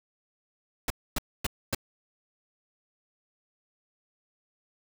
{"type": "noise bursts", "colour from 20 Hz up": "pink", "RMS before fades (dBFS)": -28, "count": 4, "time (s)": [0.88, 1.748], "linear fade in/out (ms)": 2, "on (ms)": 22, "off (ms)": 260, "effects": []}